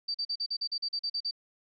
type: tone bursts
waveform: sine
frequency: 4639 Hz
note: D8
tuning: 22 cents flat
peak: -29 dBFS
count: 12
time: 0.08-1.311 s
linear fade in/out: 10 ms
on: 65 ms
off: 41 ms
effects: none